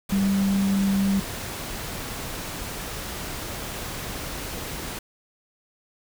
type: tone in noise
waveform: sine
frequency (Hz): 196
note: G3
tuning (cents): 0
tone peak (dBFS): -19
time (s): 0.12-1.2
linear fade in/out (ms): 5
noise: pink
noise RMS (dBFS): -33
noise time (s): 0.09-4.99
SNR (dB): +11
effects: none